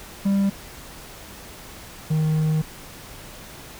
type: tone pair in turn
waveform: triangle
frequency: 197.5 / 156.08 Hz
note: G3 / D#3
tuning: +13 / +6 cents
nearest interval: major third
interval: 407 cents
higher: first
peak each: -15 / -16 dBFS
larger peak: first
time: 0.25-0.5 / 2.1-2.62 s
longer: second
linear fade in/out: 10 ms
effects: pink hiss -41 dBFS RMS until 3.79 s